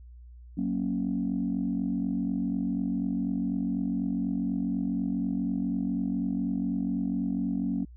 sine chord, F# major, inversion none, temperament equal, 185 / 233.1 / 277.2 Hz, F#3 / A#3 / C#4, 0 / 0 / 0 cents, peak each -30 dBFS, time 0.57-7.85 s, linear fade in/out 10 ms, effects tanh soft clip ceiling -19 dBFS + added 60 Hz sine -45 dBFS peak until 7.96 s

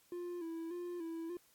triangle tone with vibrato, 340.2 Hz, F4, 45 cents flat, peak -38 dBFS, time 0.12-1.37 s, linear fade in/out 2 ms, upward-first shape square, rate 1.7 Hz, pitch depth 57 cents each way, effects white hiss -69 dBFS RMS until 1.54 s + AAC 64 kbps

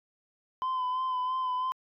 sine tone with vibrato, 1020 Hz, C6, 44 cents flat, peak -25 dBFS, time 0.62-1.72 s, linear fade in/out 0 ms, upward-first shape sine, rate 3 Hz, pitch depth 30 cents each way, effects tanh soft clip ceiling -27 dBFS

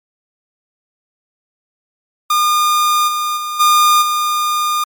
45% pulse tone with level steps, 1213 Hz, D#6, 44 cents flat, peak -11 / -16 / -20 / -8 / -14 dBFS, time 2.3-4.84 s, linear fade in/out 5 ms, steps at 3.07 / 3.36 / 3.59 / 4.01 s, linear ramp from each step 20 ms, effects MP3 96 kbps

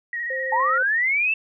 sine tone with vibrato, 1886 Hz, A#6, 20 cents sharp, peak -25 dBFS, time 0.13-0.78 s, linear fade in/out 2 ms, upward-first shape square, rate 15 Hz, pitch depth 24 cents each way
sine tone, 523.3 Hz, C5, in tune, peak -28 dBFS, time 0.3-0.83 s, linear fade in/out 5 ms
sine linear sweep, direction up, 842 to 2685 Hz, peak -18 dBFS, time 0.52-1.34 s, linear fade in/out 5 ms
effects none

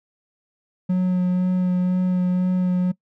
triangle tone with vibrato, 182 Hz, F#3, 28 cents flat, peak -15 dBFS, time 0.89-2.92 s, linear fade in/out 10 ms, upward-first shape sine, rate 2 Hz, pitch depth 13 cents each way, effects noise-tail reverb RT60 0.1 s tail -22 dB re dry

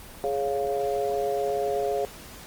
sine chord, Db major, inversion second, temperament equal with one note detuned, 417.7 / 554.4 / 698.5 Hz, Ab4 / Db5 / F5, +10 / 0 / 0 cents, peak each -27 / -29 / -29 dBFS, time 0.24-2.05 s, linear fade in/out 0 ms, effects pink hiss -44 dBFS RMS until 2.46 s + Opus 24 kbps

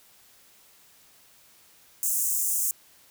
pink high-pass noise, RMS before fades -26 dBFS, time 2.03-2.71 s, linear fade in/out 0 ms, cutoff 6700 Hz, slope 48 dB/octave, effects white hiss -57 dBFS RMS until 3.1 s

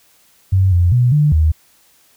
sine tone with pitch steps, 95 / 87.7 / 123.1 / 148.9 / 78.4 Hz, F#2 / F2 / B2 / D3 / D#2, +46 / +8 / -5 / +24 / +14 cents, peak -9 dBFS, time 0.52-1.52 s, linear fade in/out 10 ms, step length 200 ms, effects white hiss -53 dBFS RMS until 2.16 s

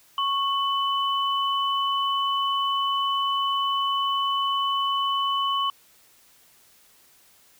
sine tone pair together, 1103 / 2994 Hz, C#6 / F#7, -9 / +20 cents, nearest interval octave + perfect fourth, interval 1729 cents, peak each -23 / -27 dBFS, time 0.18-5.7 s, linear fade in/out 2 ms, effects white hiss -57 dBFS RMS until 7.59 s

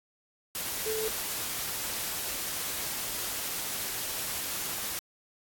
sine tone in noise, 437.5 Hz, A4, 10 cents flat, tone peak -31 dBFS, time 0.86-1.08 s, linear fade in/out 0 ms, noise white, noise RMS -34 dBFS, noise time 0.55-4.99 s, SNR 0 dB, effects AAC 64 kbps

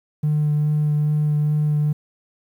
triangle tone with vibrato, 150 Hz, D3, 37 cents sharp, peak -13 dBFS, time 0.23-1.93 s, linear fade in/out 10 ms, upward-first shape sine, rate 2.4 Hz, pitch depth 11 cents each way, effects tanh soft clip ceiling -13 dBFS + 9-bit

